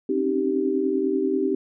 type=tone cluster; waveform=sine; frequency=266 / 276.3 / 309.9 / 388.4 Hz; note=C4 / C#4 / D#4 / G4; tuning=+29 / -6 / -7 / -16 cents; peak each=-26 / -32 / -26 / -23 dBFS; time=0.09-1.55 s; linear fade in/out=5 ms; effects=none